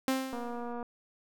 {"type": "tone with exponential decay", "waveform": "sawtooth", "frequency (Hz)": 263.7, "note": "C4", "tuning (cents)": 14, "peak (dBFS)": -21, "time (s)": [0.08, 0.73], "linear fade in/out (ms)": 1, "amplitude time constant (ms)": 140}
{"type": "click train", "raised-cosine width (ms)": 1, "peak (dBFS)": -27, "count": 120, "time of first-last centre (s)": [0.33, 0.828], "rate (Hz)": 239}
{"effects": []}